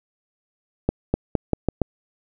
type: accelerating click train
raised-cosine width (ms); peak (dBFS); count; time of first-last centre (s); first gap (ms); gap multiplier
2; -5; 6; 0.89-1.817; 250; 0.85
effects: none